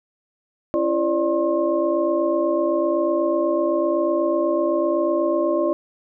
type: tone cluster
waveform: sine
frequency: 277 / 338 / 545 / 593 / 1070 Hz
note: C#4 / E4 / C#5 / D5 / C6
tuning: -1 / +43 / -29 / +17 / +38 cents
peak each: -30 / -21 / -28 / -21 / -29 dBFS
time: 0.74-5.73 s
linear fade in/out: 0 ms
effects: none